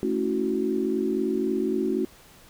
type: chord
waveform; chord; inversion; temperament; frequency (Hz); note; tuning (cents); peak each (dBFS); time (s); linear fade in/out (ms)
sine; F# minor seventh; first; equal with one note detuned; 220 / 277.2 / 326.2 / 370; A3 / C#4 / E4 / F#4; 0 / 0 / -18 / 0; -29 / -29 / -30 / -26; 0.03-2.05; 0
effects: pink hiss -52 dBFS RMS until 2.49 s